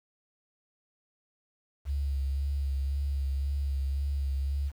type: tone with vibrato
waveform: sine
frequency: 69.3 Hz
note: C#2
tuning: in tune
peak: -27 dBFS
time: 1.85-4.72 s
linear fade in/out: 50 ms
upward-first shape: sine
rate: 1.9 Hz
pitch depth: 32 cents each way
effects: 9-bit